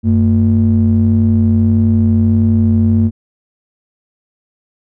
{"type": "ring-modulated tone", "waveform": "triangle", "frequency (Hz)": 65.4, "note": "C2", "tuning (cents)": 0, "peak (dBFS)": -3, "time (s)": [0.03, 3.11], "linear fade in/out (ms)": 50, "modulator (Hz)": 160, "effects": []}